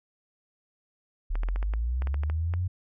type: linear sweep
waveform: sine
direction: up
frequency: 35.82 to 92.5 Hz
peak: -25 dBFS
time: 1.3-2.68 s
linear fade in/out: 10 ms
type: clicks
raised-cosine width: 0.5 ms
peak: -23 dBFS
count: 12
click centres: 1.355 / 1.434 / 1.487 / 1.56 / 1.628 / 1.737 / 2.021 / 2.072 / 2.143 / 2.235 / 2.299 / 2.538 s
effects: none